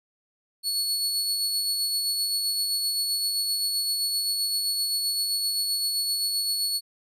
sawtooth tone with tremolo, 4399 Hz, C#8, 14 cents flat, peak -20 dBFS, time 0.63-6.81 s, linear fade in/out 50 ms, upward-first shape sine, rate 7.7 Hz, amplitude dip 30%, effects resampled to 32000 Hz

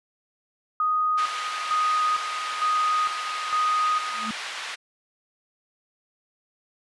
sine tone with tremolo, 1244.5 Hz, D#6, in tune, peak -20 dBFS, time 0.8-4.3 s, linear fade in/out 2 ms, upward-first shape square, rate 1.1 Hz, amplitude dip 65%
white band-pass noise, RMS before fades -34 dBFS, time 1.17-4.76 s, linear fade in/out 20 ms, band 990 to 3000 Hz, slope 12 dB/octave
sine tone with exponential growth, 220 Hz, A3, in tune, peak -26 dBFS, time 4.09-4.31 s, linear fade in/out 2 ms, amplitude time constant 46 ms
effects resampled to 24000 Hz

